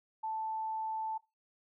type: tone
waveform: sine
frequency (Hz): 880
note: A5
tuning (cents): 0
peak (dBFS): -34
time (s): 0.23-1.18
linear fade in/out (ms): 10
effects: noise-tail reverb RT60 0.2 s tail -17 dB re dry